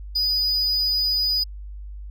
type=tone; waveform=triangle; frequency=4954 Hz; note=D#8; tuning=8 cents flat; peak=-18 dBFS; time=0.15-1.44 s; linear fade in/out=10 ms; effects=added 50 Hz sine -33 dBFS peak until 2.1 s